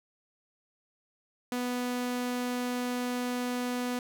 sawtooth tone, 246.9 Hz, B3, in tune, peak -26 dBFS, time 1.52-3.99 s, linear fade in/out 2 ms, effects none

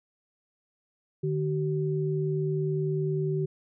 sine tone pair together, 151.2 / 381 Hz, D#3 / G4, -49 / -49 cents, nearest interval octave + major third, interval 1600 cents, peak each -27 / -29 dBFS, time 1.23-3.46 s, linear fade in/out 10 ms, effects none

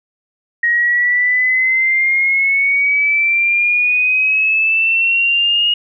sine exponential sweep, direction up, 1880 to 2874 Hz, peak -11 dBFS, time 0.63-5.74 s, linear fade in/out 5 ms, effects none

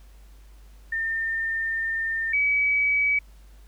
sine tone pair in turn, 1809 / 2279 Hz, A6 / C#7, +48 / +47 cents, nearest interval major third, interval 399 cents, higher second, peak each -24 / -19 dBFS, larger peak second, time 0.92-2.33 / 2.33-3.19 s, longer first, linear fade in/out 5 ms, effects added 50 Hz sine -46 dBFS peak until 3.67 s + pink hiss -60 dBFS RMS until 3.67 s

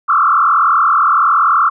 sine tone with frequency modulation, 1244.5 Hz, D#6, in tune, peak -8 dBFS, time 0.08-1.7 s, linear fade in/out 20 ms, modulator 41.2 Hz, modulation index 3.6, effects none

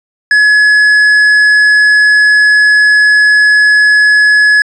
sine tone with tanh clipping, 1696 Hz, G#6, 36 cents sharp, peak -5 dBFS, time 0.31-4.62 s, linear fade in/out 2 ms, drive 7 dB, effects resampled to 22050 Hz

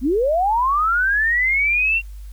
sine linear sweep, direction up, 227.9 to 2760 Hz, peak -15 dBFS, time 0.01-2.02 s, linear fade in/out 50 ms, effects added 50 Hz sine -32 dBFS peak until 2.32 s + white hiss -55 dBFS RMS until 2.32 s

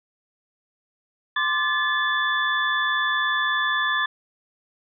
sine tone cluster, 1040 / 1180 / 1732 / 3475 Hz, C6 / D6 / A6 / A7, -11 / +8 / -28 / -22 cents, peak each -28 / -28 / -22 / -29 dBFS, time 1.36-4.06 s, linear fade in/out 5 ms, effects none

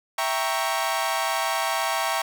sawtooth chord, E diminished seventh, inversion none, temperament equal, 659.3 / 784 / 932.3 / 1108.7 Hz, E5 / G5 / Bb5 / Db6, 0 / 0 / 0 / 0 cents, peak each -25 dBFS, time 0.18-2.22 s, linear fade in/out 5 ms, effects none

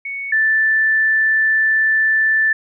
sine tone pair in turn, 2220 / 1762 Hz, C#7 / A6, +2 / +2 cents, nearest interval major third, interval 400 cents, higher first, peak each -23 / -12 dBFS, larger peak second, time 0.05-0.32 / 0.32-2.53 s, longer second, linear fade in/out 5 ms, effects none

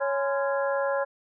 harmonic tone with a mistuned harmonic, 277.2 Hz, C#4, in tune, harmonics 2 / 3 / 4 / 5 / 6, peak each -25 / -34 / -33 / -35 / -35 dBFS, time 0-1.05 s, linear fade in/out 20 ms, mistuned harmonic 4, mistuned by -130 cents, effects none

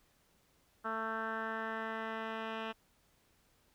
10% pulse tone with low-pass filter sweep, 222.5 Hz, A3, 20 cents sharp, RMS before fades -39 dBFS, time 0.84-2.73 s, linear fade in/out 20 ms, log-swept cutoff 1400 to 2500 Hz, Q 4.3, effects pink hiss -71 dBFS RMS until 3.74 s

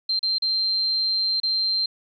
sine tone with dropouts, 4149 Hz, C8, 15 cents flat, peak -20 dBFS, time 0.09-1.86 s, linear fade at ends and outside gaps 5 ms, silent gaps 0.193-0.229 / 0.384-0.421 / 1.401-1.432 s, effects none

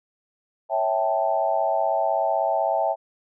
sine chord, A dominant seventh, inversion first, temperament equal with one note detuned, 554.4 / 653.9 / 784 / 880 Hz, C#5 / E5 / G5 / A5, 0 / -14 / 0 / 0 cents, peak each -28 / -23 / -25 / -27 dBFS, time 0.69-2.96 s, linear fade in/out 50 ms, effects none

